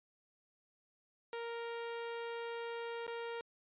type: tone with dropouts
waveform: sawtooth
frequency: 466.2 Hz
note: A#4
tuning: in tune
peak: -36 dBFS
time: 1.33-3.41 s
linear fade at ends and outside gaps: 1 ms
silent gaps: 3.067-3.078 s
effects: resampled to 8000 Hz